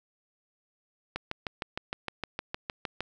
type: click train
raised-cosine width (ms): 0.3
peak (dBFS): -16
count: 13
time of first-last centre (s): 1.16-3.006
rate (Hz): 6.5
effects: none